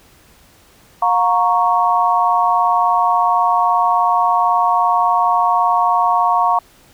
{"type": "chord", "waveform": "sine", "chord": "Bb minor", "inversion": "second", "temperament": "equal with one note detuned", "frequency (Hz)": [714, 932.3, 1108.7], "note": ["F5", "Bb5", "Db6"], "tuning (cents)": [38, 0, 0], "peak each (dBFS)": -16, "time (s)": [1.02, 6.59], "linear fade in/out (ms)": 5, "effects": ["pink hiss -49 dBFS RMS until 6.93 s"]}